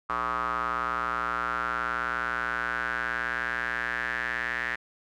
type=tone with band-pass filter sweep; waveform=square; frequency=59.6 Hz; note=A#1; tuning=39 cents sharp; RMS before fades=-30 dBFS; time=0.09-4.76 s; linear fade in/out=10 ms; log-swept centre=1200 to 1800 Hz; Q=6.5; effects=none